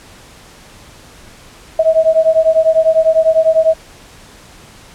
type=beating tone pair; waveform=sine; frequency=638 / 648 Hz; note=D#5 / E5; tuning=+43 / -30 cents; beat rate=10 Hz; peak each=-11 dBFS; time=1.79-3.74 s; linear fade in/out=5 ms; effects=pink hiss -40 dBFS RMS until 4.94 s + low-pass 10000 Hz 12 dB/octave